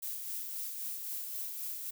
violet noise with tremolo, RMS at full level -38 dBFS, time 0.02-1.91 s, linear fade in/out 10 ms, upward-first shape sine, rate 3.8 Hz, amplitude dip 35%, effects none

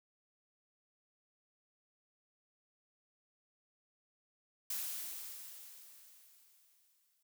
blue noise with exponential decay, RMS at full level -38 dBFS, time 4.7-7.23 s, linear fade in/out 5 ms, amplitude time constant 550 ms, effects none

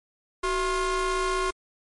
35% pulse ring-modulated tone, 347.6 Hz, F4, 8 cents flat, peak -19 dBFS, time 0.43-1.51 s, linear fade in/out 10 ms, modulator 723 Hz, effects MP3 48 kbps

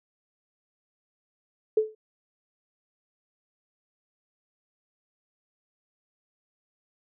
sine tone with exponential decay, 433.8 Hz, A4, 25 cents flat, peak -15 dBFS, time 1.77-1.95 s, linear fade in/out 5 ms, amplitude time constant 39 ms, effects none

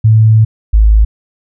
sine tone pair in turn, 110 / 53.4 Hz, A2 / G#1, 0 / +49 cents, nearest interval octave + minor second, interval 1251 cents, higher first, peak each -3 dBFS, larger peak neither, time 0.04-0.45 / 0.73-1.05 s, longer first, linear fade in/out 10 ms, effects none

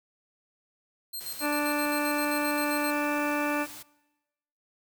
10% pulse tone with tremolo, 4186 Hz, C8, in tune, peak -27 dBFS, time 1.13-2.91 s, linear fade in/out 10 ms, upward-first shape square, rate 7.6 Hz, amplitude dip 65%
white noise, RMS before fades -44 dBFS, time 1.2-3.83 s, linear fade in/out 10 ms
harmonic tone, 293.7 Hz, D4, in tune, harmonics 1 / 2 / 3 / 4 / 5 / 6 / 8 / 9, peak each -29 / -32 / -34 / -35 / -36 / -37 / -38 / -39 dBFS, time 1.4-3.67 s, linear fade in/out 50 ms
effects noise-tail reverb RT60 1.0 s tail -22 dB re dry

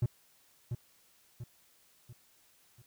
triangle tone with echo, 119.8 Hz, A#2, 48 cents sharp, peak -23 dBFS, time 0.02-0.06 s, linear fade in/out 5 ms, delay 690 ms, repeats 4, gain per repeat -7 dB, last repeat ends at 2.82 s, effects white hiss -66 dBFS RMS until 2.86 s

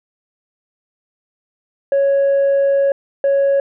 sine tone pair in turn, 554.4 / 554.4 Hz, C#5 / C#5, 0 / 0 cents, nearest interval unison, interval 0 cents, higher neither, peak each -9 dBFS, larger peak neither, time 1.92-2.92 / 3.24-3.6 s, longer first, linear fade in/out 2 ms, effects tanh soft clip ceiling -10 dBFS

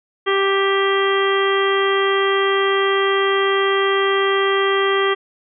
harmonic tone with a mistuned harmonic, 392 Hz, G4, in tune, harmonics 1 / 2 / 3 / 4 / 5 / 6 / 7 / 8, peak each -17 / -29 / -21 / -28 / -23 / -35 / -32 / -26 dBFS, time 0.26-5.15 s, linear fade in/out 20 ms, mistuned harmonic 8, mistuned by +40 cents, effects none

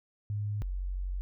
sine tone pair in turn, 103.83 / 46.2 Hz, G#2 / F#1, 0 / -2 cents, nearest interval octave + major second, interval 1402 cents, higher first, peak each -30 / -31 dBFS, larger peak first, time 0.3-0.62 / 0.62-1.21 s, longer second, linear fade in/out 0 ms, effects none

